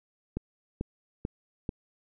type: click train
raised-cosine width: 3 ms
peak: -18 dBFS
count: 4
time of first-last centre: 0.37-1.692 s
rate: 2.27 Hz
effects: none